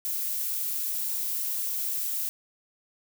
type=noise; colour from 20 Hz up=violet; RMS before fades=-30 dBFS; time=0.05-2.29 s; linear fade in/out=0 ms; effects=none

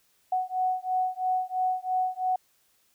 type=beating tone pair; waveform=sine; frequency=740 / 743 Hz; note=F#5 / F#5; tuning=0 / +7 cents; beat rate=3 Hz; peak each=-28 dBFS; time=0.32-2.36 s; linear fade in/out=5 ms; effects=white hiss -67 dBFS RMS until 2.94 s

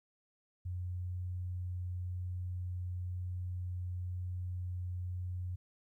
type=tone; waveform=sine; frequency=90.1 Hz; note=F#2; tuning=45 cents flat; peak=-36 dBFS; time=0.65-5.56 s; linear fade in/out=10 ms; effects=13-bit

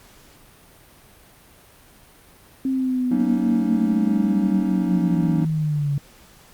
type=linear sweep; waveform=sine; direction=down; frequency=266.5 to 140 Hz; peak=-19 dBFS; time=2.65-5.98 s; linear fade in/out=2 ms
type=chord; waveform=triangle; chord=D# minor seventh; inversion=first; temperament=just; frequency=186.68 / 233.3 / 280 / 311.1 Hz; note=F#3 / A#3 / C#4 / D#4; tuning=+16 / +2 / +18 / 0 cents; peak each=-24 dBFS; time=3.11-5.45 s; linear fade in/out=5 ms
effects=pink hiss -50 dBFS RMS until 6.53 s + Opus 48 kbps

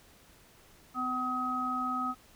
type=harmonic tone; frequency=253.2 Hz; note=B3; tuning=43 cents sharp; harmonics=1 / 3 / 5; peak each=-36 / -39 / -31 dBFS; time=0.94-2.15 s; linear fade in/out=50 ms; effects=pink hiss -59 dBFS RMS until 2.35 s

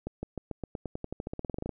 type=accelerating click train; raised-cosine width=2 ms; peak=-21 dBFS; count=21; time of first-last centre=0.07-1.693 s; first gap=160 ms; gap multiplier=0.92; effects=none

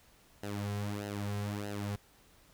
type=tone with flanger; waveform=sawtooth; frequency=102.4 Hz; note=G#2; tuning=24 cents flat; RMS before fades=-37 dBFS; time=0.43-1.96 s; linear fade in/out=5 ms; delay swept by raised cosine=0.86 to 3.46 ms; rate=1.6 Hz; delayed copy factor=-0.75; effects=pink hiss -63 dBFS RMS until 2.53 s

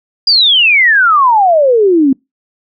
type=exponential sweep; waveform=sine; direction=down; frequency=4910 to 257.9 Hz; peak=-5 dBFS; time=0.27-2.13 s; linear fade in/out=5 ms; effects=noise-tail reverb RT60 0.2 s tail -25 dB re dry

